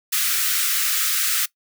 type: high-pass noise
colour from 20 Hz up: white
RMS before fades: -21 dBFS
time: 0.12-1.46 s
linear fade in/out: 10 ms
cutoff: 1200 Hz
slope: 96 dB/octave
effects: noise-tail reverb RT60 0.1 s tail -20 dB re dry